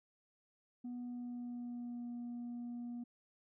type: tone with pitch glide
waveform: sine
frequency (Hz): 244.6 to 240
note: B3 to B3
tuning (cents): -16 to -49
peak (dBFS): -39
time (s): 0.84-3.04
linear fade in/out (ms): 10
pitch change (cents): -33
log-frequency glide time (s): 0.99-2.09
effects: tanh soft clip ceiling -40 dBFS